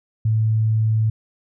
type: tone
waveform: sine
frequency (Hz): 110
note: A2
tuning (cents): 0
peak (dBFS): -15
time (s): 0.25-1.1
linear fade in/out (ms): 5
effects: none